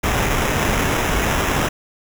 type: noise with sample-and-hold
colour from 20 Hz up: pink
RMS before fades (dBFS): -19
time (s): 0.03-1.69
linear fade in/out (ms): 10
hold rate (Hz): 4410
effects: none